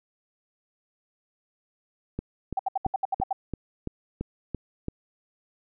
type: click train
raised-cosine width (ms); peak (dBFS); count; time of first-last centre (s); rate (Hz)
3; -17; 9; 2.19-4.884; 2.97
type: tone bursts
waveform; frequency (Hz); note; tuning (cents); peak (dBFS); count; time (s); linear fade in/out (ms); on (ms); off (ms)
sine; 770; G5; -31; -22; 9; 2.57-3.329; 5; 23; 69
effects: none